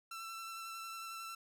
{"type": "tone with vibrato", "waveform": "sawtooth", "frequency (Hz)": 1339, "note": "E6", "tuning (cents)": 27, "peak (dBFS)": -40, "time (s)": [0.11, 1.35], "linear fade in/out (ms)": 5, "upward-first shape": "sine", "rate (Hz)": 11, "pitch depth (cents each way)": 15, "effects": []}